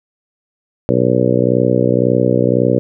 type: harmonic tone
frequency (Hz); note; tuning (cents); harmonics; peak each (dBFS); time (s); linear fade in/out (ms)
61.9; B1; +5; 2 / 3 / 4 / 5 / 6 / 7 / 8 / 9; -18 / -19 / -19 / -19 / -21 / -19 / -17 / -20; 0.89-2.79; 0
effects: none